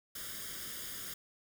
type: noise with comb filter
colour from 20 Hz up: white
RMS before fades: -43 dBFS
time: 0.15-1.14 s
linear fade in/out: 5 ms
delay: 0.59 ms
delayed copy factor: +0.75
effects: none